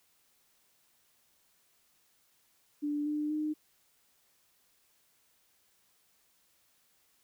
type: tone with pitch steps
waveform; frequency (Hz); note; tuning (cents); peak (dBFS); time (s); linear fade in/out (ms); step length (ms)
sine; 293.7 / 299.4 / 305.1; D4 / D4 / D#4; 0 / +33 / -34; -30; 2.82-3.54; 20; 240
effects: white hiss -70 dBFS RMS until 7.23 s